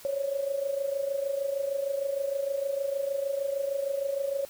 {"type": "tone with amplitude modulation", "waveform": "sine", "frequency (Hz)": 554, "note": "C#5", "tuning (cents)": -1, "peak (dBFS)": -24, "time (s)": [0.05, 4.45], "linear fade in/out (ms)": 0, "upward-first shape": "sine", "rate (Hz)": 26.5, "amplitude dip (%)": 70, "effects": ["white hiss -50 dBFS RMS until 4.49 s"]}